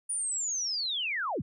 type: linear sweep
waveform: sine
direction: down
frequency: 9660 to 61.5 Hz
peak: -29 dBFS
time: 0.09-1.42 s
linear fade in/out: 10 ms
effects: none